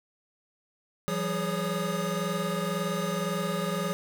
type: tone cluster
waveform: square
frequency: 170.2 / 192.1 / 416.5 / 559 / 1230 Hz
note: F3 / G3 / G#4 / C#5 / D#6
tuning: -44 / -35 / +5 / +14 / -20 cents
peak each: -33 / -35 / -36 / -36 / -37 dBFS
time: 1.08-3.93 s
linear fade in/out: 0 ms
effects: none